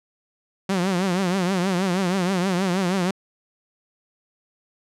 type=tone with vibrato; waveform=sawtooth; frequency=185 Hz; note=F#3; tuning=in tune; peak=-16 dBFS; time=0.69-3.11 s; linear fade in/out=5 ms; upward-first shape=triangle; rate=6.3 Hz; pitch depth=140 cents each way; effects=low-pass 9000 Hz 12 dB/octave